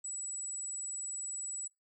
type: tone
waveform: sine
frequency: 7870 Hz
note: B8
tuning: 7 cents flat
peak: -37 dBFS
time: 0.04-1.68 s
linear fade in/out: 10 ms
effects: noise-tail reverb RT60 0.2 s tail -21 dB re dry